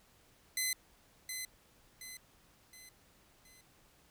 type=tone with echo; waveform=10% pulse; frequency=2035 Hz; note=C7; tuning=49 cents flat; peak=-23 dBFS; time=0.57-0.73 s; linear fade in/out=2 ms; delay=720 ms; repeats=4; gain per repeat=-7 dB; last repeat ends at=3.61 s; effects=pink hiss -66 dBFS RMS until 4.1 s